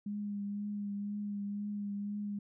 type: tone with vibrato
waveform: sine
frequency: 204.3 Hz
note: G#3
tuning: 28 cents flat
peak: -35 dBFS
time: 0.06-2.39 s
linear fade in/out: 5 ms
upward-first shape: triangle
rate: 2 Hz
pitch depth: 26 cents each way
effects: none